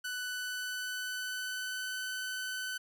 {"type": "tone with pitch glide", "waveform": "sawtooth", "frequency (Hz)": [1492, 1511.1], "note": ["F#6", "F#6"], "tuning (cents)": [14, 36], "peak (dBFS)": -32, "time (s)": [0.04, 2.78], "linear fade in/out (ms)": 10, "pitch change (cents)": 22, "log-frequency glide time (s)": [0.21, 2.04], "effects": []}